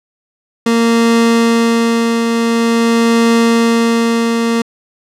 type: tone with tremolo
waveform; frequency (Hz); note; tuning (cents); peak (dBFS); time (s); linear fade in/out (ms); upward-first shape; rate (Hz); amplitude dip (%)
30% pulse; 231; A#3; -16; -5; 0.66-4.62; 5; triangle; 0.47; 40
effects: low-pass 9000 Hz 12 dB/octave